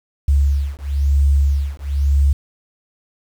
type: beating tone pair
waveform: sine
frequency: 69.7 / 70.7 Hz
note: C#2 / C#2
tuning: +10 / +35 cents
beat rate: 1 Hz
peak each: -16 dBFS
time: 0.28-2.33 s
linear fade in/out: 5 ms
effects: 7-bit